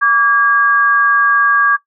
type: tone pair together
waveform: sine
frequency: 1153 / 1630.6 Hz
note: D6 / G#6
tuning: -32 / -32 cents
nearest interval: tritone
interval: 600 cents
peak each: -11 dBFS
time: 0.01-1.77 s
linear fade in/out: 20 ms
effects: noise-tail reverb RT60 0.1 s tail -17 dB re dry